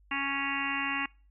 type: harmonic tone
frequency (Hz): 277.2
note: C#4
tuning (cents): 0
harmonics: 1 / 3 / 4 / 5 / 6 / 7 / 8 / 9 / 10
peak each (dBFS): -38 / -40 / -36 / -43 / -39 / -36 / -39 / -40 / -35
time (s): 0.11-1.06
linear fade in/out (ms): 5
effects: noise-tail reverb RT60 0.4 s tail -25 dB re dry + added 50 Hz sine -58 dBFS peak until 1.3 s